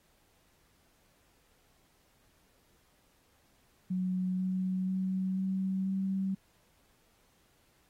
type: tone with pitch steps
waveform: sine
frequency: 184.3 / 186.23 / 188.17 / 190.14 / 192.13 Hz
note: F#3 / F#3 / F#3 / F#3 / G3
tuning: -7 / +11 / +29 / +47 / -35 cents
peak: -29 dBFS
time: 3.9-6.35 s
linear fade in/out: 10 ms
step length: 490 ms
effects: pink hiss -69 dBFS RMS until 7.89 s + AAC 48 kbps